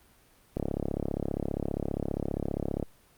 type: click train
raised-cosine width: 2 ms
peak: -16 dBFS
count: 80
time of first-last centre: 0.57-2.827 s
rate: 35 Hz
effects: pink hiss -61 dBFS RMS until 3.17 s + Opus 32 kbps